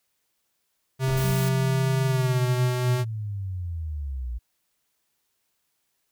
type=tone with pitch glide; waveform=square; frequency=131.9 to 124.86 Hz; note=C3 to B2; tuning=+14 to +19 cents; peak=-22 dBFS; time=0.99-3.05 s; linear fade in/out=50 ms; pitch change=-95 cents; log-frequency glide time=2.07-2.41 s
type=noise with exponential decay; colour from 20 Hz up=brown; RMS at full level=-29 dBFS; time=1.07-2.13 s; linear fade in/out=5 ms; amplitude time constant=230 ms
type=noise; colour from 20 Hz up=white; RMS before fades=-36 dBFS; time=1.17-1.49 s; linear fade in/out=5 ms
type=linear sweep; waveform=sine; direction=down; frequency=190 to 56.4 Hz; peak=-28 dBFS; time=1.23-4.39 s; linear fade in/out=20 ms
effects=white hiss -74 dBFS RMS until 6.11 s